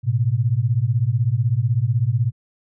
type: beating tone pair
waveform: sine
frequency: 110 / 126 Hz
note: A2 / B2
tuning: 0 / +35 cents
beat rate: 16 Hz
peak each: -19 dBFS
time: 0.03-2.32 s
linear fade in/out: 50 ms
effects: none